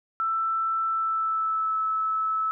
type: tone with pitch glide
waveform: sine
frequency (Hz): 1329 to 1303.9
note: E6 to E6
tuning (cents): +14 to -19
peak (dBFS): -23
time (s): 0.2-2.51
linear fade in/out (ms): 0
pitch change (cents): -33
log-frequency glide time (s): 0.87-1.78
effects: none